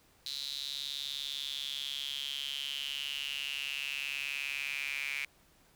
sawtooth tone with high-pass filter sweep, 140.3 Hz, C#3, 21 cents sharp, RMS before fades -38 dBFS, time 0.26-5.25 s, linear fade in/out 2 ms, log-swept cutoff 4000 to 2300 Hz, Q 8.9, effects pink hiss -65 dBFS RMS until 5.75 s

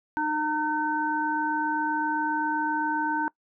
harmonic tone, 304.6 Hz, D#4, 37 cents flat, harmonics 1 / 3 / 5, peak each -30 / -26 / -30 dBFS, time 0.17-3.28 s, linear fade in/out 0 ms, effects noise-tail reverb RT60 0.1 s tail -23 dB re dry

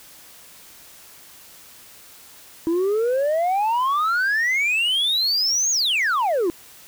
sine exponential two-way sweep, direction up then down, 322.3 to 6730 to 322.3 Hz, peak -15 dBFS, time 2.67-6.5 s, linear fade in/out 0 ms, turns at 5.71 s, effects tanh soft clip ceiling -17 dBFS + white hiss -46 dBFS RMS until 6.87 s

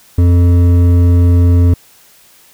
triangle tone with hard clipping, 87.5 Hz, F2, 4 cents sharp, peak -7 dBFS, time 0.18-1.74 s, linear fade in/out 5 ms, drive 13 dB, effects white hiss -45 dBFS RMS until 2.53 s

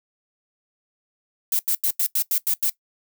violet noise bursts, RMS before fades -21 dBFS, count 8, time 1.52-2.697 s, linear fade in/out 2 ms, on 71 ms, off 87 ms, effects noise-tail reverb RT60 0.1 s tail -18 dB re dry

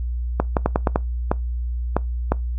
clicks, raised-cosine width 1 ms, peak -3 dBFS, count 9, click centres 0.4 / 0.568 / 0.66 / 0.759 / 0.872 / 0.959 / 1.315 / 1.966 / 2.32 s, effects noise-tail reverb RT60 0.2 s tail -22 dB re dry + added 60 Hz sine -22 dBFS peak until 2.58 s

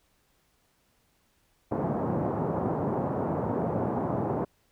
pink band-pass noise, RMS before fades -29 dBFS, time 1.71-4.45 s, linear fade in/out 10 ms, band 110 to 940 Hz, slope 24 dB/octave, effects pink hiss -69 dBFS RMS until 4.71 s

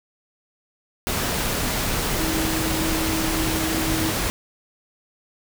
sine tone in noise, 319.8 Hz, D#4, 48 cents sharp, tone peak -25 dBFS, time 2.2-4.11 s, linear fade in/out 0 ms, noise pink, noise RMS -24 dBFS, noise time 1.07-4.3 s, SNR -4 dB, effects none

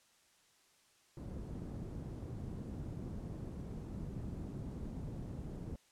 white low-pass noise, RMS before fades -44 dBFS, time 1.17-5.76 s, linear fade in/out 2 ms, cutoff 190 Hz, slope 12 dB/octave, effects white hiss -69 dBFS RMS until 5.91 s + low-pass 9000 Hz 12 dB/octave

